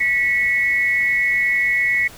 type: tone pair together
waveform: sine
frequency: 1948.8 / 2200 Hz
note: B6 / C#7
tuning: -24 / -14 cents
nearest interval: major second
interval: 210 cents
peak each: -18 dBFS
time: 0-2.08 s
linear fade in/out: 10 ms
effects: pink hiss -41 dBFS RMS until 2.17 s